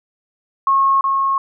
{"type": "tone with echo", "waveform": "sine", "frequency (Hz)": 1088, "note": "C#6", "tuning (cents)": -33, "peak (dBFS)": -11, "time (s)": [0.67, 1.01], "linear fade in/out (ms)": 2, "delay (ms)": 370, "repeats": 1, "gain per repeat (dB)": -3, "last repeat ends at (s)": 1.38, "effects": []}